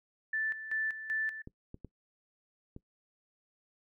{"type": "tone with tremolo", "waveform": "sine", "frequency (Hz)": 1760, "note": "A6", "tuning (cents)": 0, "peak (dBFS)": -30, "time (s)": [0.33, 1.42], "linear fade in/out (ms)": 5, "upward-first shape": "square", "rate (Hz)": 2.6, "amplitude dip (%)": 70}
{"type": "clicks", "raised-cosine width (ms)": 3, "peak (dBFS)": -32, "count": 4, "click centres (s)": [1.474, 1.744, 1.847, 2.764]}
{"effects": ["noise-tail reverb RT60 0.1 s tail -20 dB re dry"]}